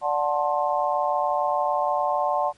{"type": "chord", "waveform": "sine", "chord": "D dominant seventh", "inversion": "none", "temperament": "just", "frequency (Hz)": [587.3, 734.2, 881, 1057.2], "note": ["D5", "F#5", "A5", "C6"], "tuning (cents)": [0, -14, 2, 18], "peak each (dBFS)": [-26, -25, -26, -27], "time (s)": [0.01, 2.53], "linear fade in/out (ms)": 50, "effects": ["pink hiss -58 dBFS RMS until 2.57 s", "MP3 48 kbps"]}